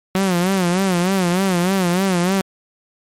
sawtooth tone with vibrato, 183.7 Hz, F#3, 12 cents flat, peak -11 dBFS, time 0.15-2.41 s, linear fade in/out 0 ms, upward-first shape sine, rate 3.3 Hz, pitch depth 110 cents each way, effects MP3 64 kbps

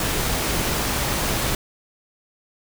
pink noise, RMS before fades -23 dBFS, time 0-1.55 s, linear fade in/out 2 ms, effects none

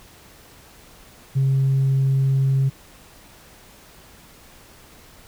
sine tone, 134.9 Hz, C#3, 47 cents flat, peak -14 dBFS, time 1.35-2.7 s, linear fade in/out 20 ms, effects tanh soft clip ceiling -13 dBFS + pink hiss -48 dBFS RMS until 5.27 s

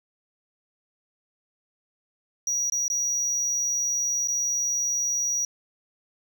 triangle tone with dropouts, 5780 Hz, F#8, 41 cents flat, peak -22 dBFS, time 2.47-5.45 s, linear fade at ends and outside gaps 2 ms, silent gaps 2.699-2.721 / 2.881-2.9 / 4.275-4.283 s, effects none

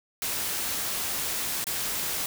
white noise with dropouts, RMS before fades -30 dBFS, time 0.22-2.26 s, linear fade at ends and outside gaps 1 ms, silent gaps 1.642-1.668 s, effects none

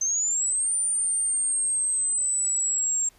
sine exponential two-way sweep, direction up then down, 6200 to 9160 to 7460 Hz, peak -22 dBFS, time 0.01-3.09 s, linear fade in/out 5 ms, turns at 0.76 s, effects pink hiss -58 dBFS RMS until 3.18 s + resampled to 32000 Hz

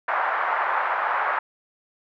pink band-pass noise, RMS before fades -24 dBFS, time 0.08-1.39 s, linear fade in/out 5 ms, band 780 to 1600 Hz, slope 24 dB/octave, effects none

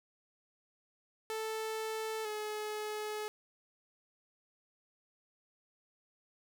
sawtooth tone pair in turn, 440 / 425 Hz, A4 / G#4, 0 / +40 cents, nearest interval minor second, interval 60 cents, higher first, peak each -32 / -33 dBFS, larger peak first, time 1.3-2.25 / 2.25-3.28 s, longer second, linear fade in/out 0 ms, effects none

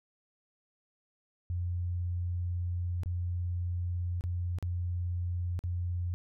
sine tone with dropouts, 88.2 Hz, F2, 18 cents sharp, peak -30 dBFS, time 1.5-6.14 s, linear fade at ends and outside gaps 0 ms, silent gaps 3.034-3.059 / 4.209-4.239 / 4.586-4.626 / 5.591-5.638 s, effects none

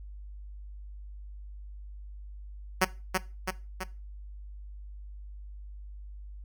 5% pulse tone with echo, 186.7 Hz, F#3, 16 cents sharp, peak -9 dBFS, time 2.81-2.85 s, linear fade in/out 10 ms, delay 330 ms, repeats 3, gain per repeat -4 dB, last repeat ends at 3.84 s, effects noise-tail reverb RT60 0.3 s tail -19 dB re dry + added 50 Hz sine -41 dBFS peak until 6.44 s

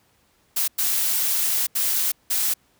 blue noise bursts at uneven times, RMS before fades -22 dBFS, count 4, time 0.56-0.68 / 0.78-1.67 / 1.75-2.12 / 2.3-2.54 s, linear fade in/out 10 ms, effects pink hiss -62 dBFS RMS until 2.79 s + high-pass 60 Hz 12 dB/octave

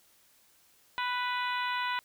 harmonic tone, 494.3 Hz, B4, 1 cent sharp, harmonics 2 / 3 / 4 / 5 / 6 / 7 / 8, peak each -32 / -36 / -38 / -40 / -42 / -43 / -44 dBFS, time 0.98-1.99 s, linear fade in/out 0 ms, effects white hiss -64 dBFS RMS until 2.04 s

